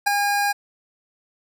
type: tone with ADSR envelope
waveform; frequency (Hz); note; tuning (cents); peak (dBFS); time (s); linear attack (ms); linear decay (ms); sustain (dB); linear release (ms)
25% pulse; 813; G#5; -37; -10; 0.06-0.53; 14; 9; -5; 18
effects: none